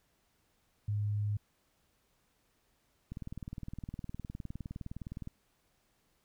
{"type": "tone", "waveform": "sine", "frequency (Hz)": 103.9, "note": "G#2", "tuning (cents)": 1, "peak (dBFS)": -30, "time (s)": [0.88, 1.37], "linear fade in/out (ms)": 5}
{"type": "click train", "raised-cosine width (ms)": 5, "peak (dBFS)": -29, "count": 43, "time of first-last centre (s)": [3.12, 5.274], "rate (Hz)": 19.5}
{"effects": ["pink hiss -74 dBFS RMS until 6.24 s"]}